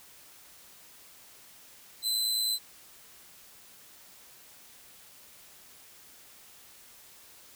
sawtooth tone with amplitude modulation, 4040 Hz, B7, 39 cents sharp, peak -22 dBFS, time 2.02-2.59 s, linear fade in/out 50 ms, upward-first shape sine, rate 109 Hz, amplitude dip 45%, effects white hiss -54 dBFS RMS until 7.55 s

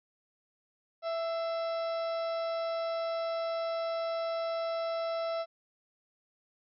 harmonic tone with a mistuned harmonic, 662 Hz, E5, 7 cents sharp, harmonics 1 / 2 / 3 / 4 / 5 / 6 / 7 / 8, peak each -31 / -40 / -50 / -53 / -55 / -50 / -57 / -51 dBFS, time 1.02-5.46 s, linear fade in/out 50 ms, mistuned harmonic 3, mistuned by +59 cents, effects none

